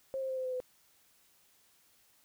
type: tone with pitch steps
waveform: sine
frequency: 534 / 528.2 / 522.4 / 516.7 / 511.1 / 505.5 Hz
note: C5 / C5 / C5 / C5 / C5 / B4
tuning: +35 / +16 / -3 / -22 / -41 / +40 cents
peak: -33 dBFS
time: 0.14-0.602 s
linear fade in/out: 0 ms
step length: 77 ms
effects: white hiss -67 dBFS RMS until 2.24 s